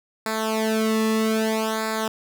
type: tone with flanger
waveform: sawtooth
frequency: 220 Hz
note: A3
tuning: in tune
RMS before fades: -23 dBFS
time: 0.26-2.08 s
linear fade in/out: 2 ms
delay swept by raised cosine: 0.33 to 1.33 ms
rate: 0.62 Hz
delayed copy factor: -0.9
effects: none